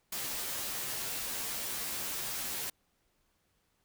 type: noise with comb filter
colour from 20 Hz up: white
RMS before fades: -37 dBFS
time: 0.12-2.7 s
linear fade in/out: 5 ms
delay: 12 ms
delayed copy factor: -0.75
effects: pink hiss -75 dBFS RMS until 3.84 s